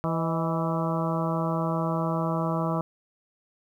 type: harmonic tone with a mistuned harmonic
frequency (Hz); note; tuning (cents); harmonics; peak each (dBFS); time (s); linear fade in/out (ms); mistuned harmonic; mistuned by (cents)
164.81; E3; 0; 1 / 2 / 3 / 4 / 5 / 6 / 7 / 8; -27 / -33 / -35 / -32 / -37 / -35 / -34 / -38; 0.04-2.81; 0; 4; -54
effects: 10-bit